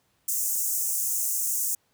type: high-pass noise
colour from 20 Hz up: pink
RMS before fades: -27 dBFS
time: 0.28-1.75 s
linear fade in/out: 5 ms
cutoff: 6400 Hz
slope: 48 dB/octave
effects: pink hiss -69 dBFS RMS until 1.93 s + high-pass 60 Hz 12 dB/octave